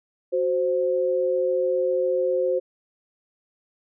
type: tone pair together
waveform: sine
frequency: 370 / 522.7 Hz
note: F#4 / C5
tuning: 0 / -2 cents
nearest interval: tritone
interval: 598 cents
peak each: -25 / -21 dBFS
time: 0.32-2.6 s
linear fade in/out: 20 ms
effects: none